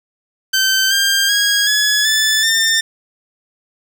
15% pulse tone with pitch steps, 1546 / 1594.1 / 1643.6 / 1694.7 / 1747.4 / 1801.7 Hz, G6 / G6 / G#6 / G#6 / A6 / A6, -24 / +29 / -18 / +35 / -12 / +41 cents, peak -6 dBFS, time 0.53-2.81 s, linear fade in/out 10 ms, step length 380 ms, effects none

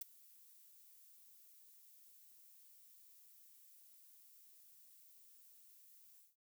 violet noise with ADSR envelope, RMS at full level -41 dBFS, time 0.01-6.36 s, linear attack 7 ms, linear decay 12 ms, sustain -23 dB, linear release 180 ms, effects noise-tail reverb RT60 0.1 s tail -20 dB re dry

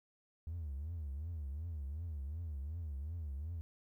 triangle tone with vibrato, 76.3 Hz, D#2, 33 cents flat, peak -36 dBFS, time 0.47-3.61 s, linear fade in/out 0 ms, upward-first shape triangle, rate 2.7 Hz, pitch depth 250 cents each way, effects tanh soft clip ceiling -35 dBFS + 13-bit

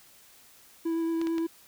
triangle tone with vibrato, 329.6 Hz, E4, in tune, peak -24 dBFS, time 0.85-1.47 s, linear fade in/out 10 ms, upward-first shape sine, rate 8.8 Hz, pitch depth 12 cents each way
clicks, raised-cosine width 0.2 ms, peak -22 dBFS, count 3, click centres 1.215 / 1.271 / 1.382 s
effects white hiss -56 dBFS RMS until 1.67 s

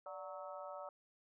harmonic tone with a mistuned harmonic, 185 Hz, F#3, in tune, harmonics 3 / 4 / 5 / 6 / 7, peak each -48 / -52 / -54 / -56 / -52 dBFS, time 0.06-0.89 s, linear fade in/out 2 ms, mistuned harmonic 3, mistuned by +79 cents, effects none

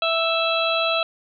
harmonic tone, 659.3 Hz, E5, in tune, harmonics 1 / 2 / 4 / 5 / 6, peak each -23 / -25 / -25 / -28 / -27 dBFS, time 0.02-1.03 s, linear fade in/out 2 ms, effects none

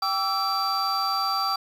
triangle tone cluster, 785 / 1151 / 1330 / 4683 Hz, G5 / D6 / E6 / D8, +2 / -35 / +15 / -6 cents, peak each -26 dBFS, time 0.02-1.56 s, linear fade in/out 5 ms, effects tanh soft clip ceiling -15 dBFS + 9-bit

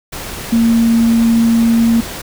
sine tone in noise, 230 Hz, A#3, 23 cents flat, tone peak -8 dBFS, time 0.52-2.01 s, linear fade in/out 10 ms, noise pink, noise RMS -26 dBFS, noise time 0.12-2.22 s, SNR +15 dB, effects none

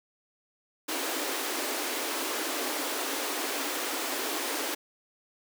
pink high-pass noise, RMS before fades -32 dBFS, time 0.88-4.75 s, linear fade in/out 10 ms, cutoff 260 Hz, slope 96 dB/octave, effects none

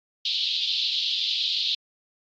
white band-pass noise, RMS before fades -26 dBFS, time 0.25-1.75 s, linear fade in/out 5 ms, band 3200 to 4200 Hz, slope 48 dB/octave, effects AAC 32 kbps

